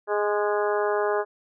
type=harmonic tone with a mistuned harmonic; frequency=207.7 Hz; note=G#3; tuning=in tune; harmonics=2 / 3 / 4 / 5 / 6 / 7 / 8; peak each=-24 / -28 / -30 / -32 / -34 / -35 / -36 dBFS; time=0.07-1.25 s; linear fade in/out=50 ms; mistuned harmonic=6; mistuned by=-25 cents; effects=none